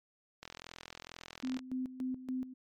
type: click train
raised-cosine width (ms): 0.2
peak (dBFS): -27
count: 50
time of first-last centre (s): 0.43-1.591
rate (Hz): 42.2
type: tone with tremolo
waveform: sine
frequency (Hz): 256.9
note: C4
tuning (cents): -32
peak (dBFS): -33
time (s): 1.43-2.54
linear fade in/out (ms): 10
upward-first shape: square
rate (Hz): 3.5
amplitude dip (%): 75
effects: MP3 96 kbps